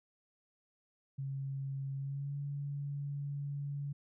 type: tone with pitch glide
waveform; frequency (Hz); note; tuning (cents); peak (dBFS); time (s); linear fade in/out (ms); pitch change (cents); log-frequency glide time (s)
sine; 136.6 to 142.32; C#3 to C#3; -25 to +46; -36; 1.18-3.93; 10; +71; 1.96-2.36
effects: none